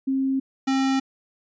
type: tone pair in turn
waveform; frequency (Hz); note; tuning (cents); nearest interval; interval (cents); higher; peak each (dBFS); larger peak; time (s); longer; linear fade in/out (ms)
sine / square; 267.5 / 267.5; C4 / C4; +38 / +38; unison; 0; neither; -20 / -20; neither; 0.07-0.4 / 0.67-1; neither; 10
effects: resampled to 16000 Hz